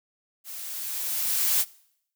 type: noise with level ramp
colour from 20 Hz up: blue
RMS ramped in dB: -39 to -21 dBFS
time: 0.44-1.65 s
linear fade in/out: 50 ms
effects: noise-tail reverb RT60 0.7 s tail -22 dB re dry